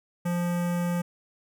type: tone with notch filter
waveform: square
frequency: 174.61 Hz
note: F3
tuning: in tune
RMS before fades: -27 dBFS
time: 0.25-1.02 s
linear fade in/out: 10 ms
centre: 4100 Hz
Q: 0.91
effects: none